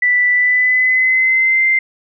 sine tone with pitch glide, 1975.5 to 2086 Hz, B6 to C7, 0 to -6 cents, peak -10 dBFS, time 0.02-1.79 s, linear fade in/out 5 ms, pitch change +94 cents, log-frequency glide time 0.32-1.66 s, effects none

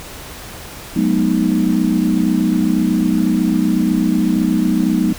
sine chord, G# minor seventh, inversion third, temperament equal with one note detuned, 185 / 213.1 / 246.9 / 311.1 Hz, F#3 / G#3 / B3 / D#4, 0 / +45 / 0 / 0 cents, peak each -18 dBFS, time 0.96-5.13 s, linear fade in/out 5 ms, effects pink hiss -33 dBFS RMS until 5.18 s

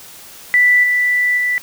sine tone with level steps, 1975.5 Hz, B6, in tune, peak -8 / -12 / -14 dBFS, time 0.54-1.58 s, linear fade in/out 0 ms, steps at 0.83 / 1.37 s, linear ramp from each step 10 ms, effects white hiss -38 dBFS RMS until 1.62 s

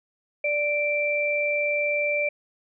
sine tone pair together, 587.3 / 2348 Hz, D5 / D7, 0 / -1 cents, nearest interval 2 octaves, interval 2399 cents, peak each -25 / -24 dBFS, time 0.44-2.29 s, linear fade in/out 5 ms, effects none

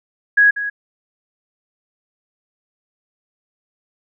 sine tone with echo, 1661.2 Hz, G#6, in tune, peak -8 dBFS, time 0.37-0.51 s, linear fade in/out 10 ms, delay 190 ms, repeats 1, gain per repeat -12 dB, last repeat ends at 0.7 s, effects none

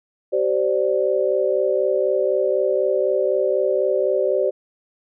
sine chord, G suspended fourth, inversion none, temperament equal with one note detuned, 384.4 / 523.3 / 587.3 Hz, G4 / C5 / D5, -34 / 0 / 0 cents, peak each -21 dBFS, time 0.32-4.51 s, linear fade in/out 20 ms, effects none

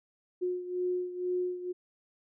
sine beating tone pair, 360.6 / 362.7 Hz, F#4 / F#4, -45 / -34 cents, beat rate 2.1 Hz, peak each -31 / -36 dBFS, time 0.41-1.73 s, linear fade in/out 20 ms, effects none

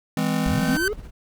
square chord, E augmented, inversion none, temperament just, 164.81 / 206 / 257.5 Hz, E3 / G#3 / B#3, 0 / -14 / -28 cents, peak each -26 dBFS, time 0.17-0.77 s, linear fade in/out 2 ms
45% pulse tone with exponential growth, 1535 Hz, G6, 37 cents flat, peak -19 dBFS, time 0.19-0.88 s, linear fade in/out 2 ms, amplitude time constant 150 ms
brown noise with tremolo, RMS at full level -35 dBFS, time 0.45-1.11 s, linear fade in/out 20 ms, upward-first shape triangle, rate 17 Hz, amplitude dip 65%
triangle linear sweep, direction up, 36.24 to 440 Hz, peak -22 dBFS, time 0.46-0.93 s, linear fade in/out 0 ms
effects none

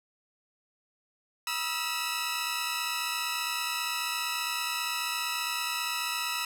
15% pulse tone cluster, 969 / 1272 / 1341 / 2647 Hz, B5 / D#6 / E6 / E7, -33 / +38 / +29 / +7 cents, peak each -29 dBFS, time 1.47-6.45 s, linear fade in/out 2 ms, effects none

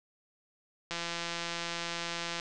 click train, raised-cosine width 0.2 ms, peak -18 dBFS, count 254, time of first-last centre 0.91-2.398 s, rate 170 Hz, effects resampled to 22050 Hz

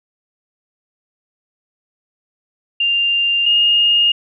sine tone pair in turn, 2794 / 2841 Hz, F7 / F7, 0 / +29 cents, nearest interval unison, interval 29 cents, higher second, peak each -13 / -10 dBFS, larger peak second, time 2.8-3.46 / 3.46-4.12 s, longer neither, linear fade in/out 5 ms, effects none

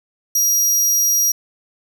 sawtooth tone, 5730 Hz, F8, 44 cents sharp, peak -11 dBFS, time 0.35-1.32 s, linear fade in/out 5 ms, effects none

